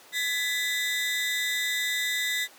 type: tone cluster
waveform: 40% pulse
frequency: 1698 / 1994 / 3674 Hz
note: G#6 / B6 / A#7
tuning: +38 / +16 / -26 cents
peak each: -35 / -27 / -30 dBFS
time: 0.12-2.48 s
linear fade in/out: 50 ms
effects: pink hiss -51 dBFS RMS until 2.58 s + high-pass 400 Hz 12 dB/octave